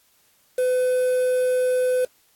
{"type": "tone with quantisation", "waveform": "triangle", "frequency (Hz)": 505, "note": "B4", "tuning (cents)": 39, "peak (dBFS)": -16, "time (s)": [0.58, 2.05], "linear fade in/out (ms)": 5, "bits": 6, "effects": ["white hiss -61 dBFS RMS until 2.35 s", "AAC 64 kbps"]}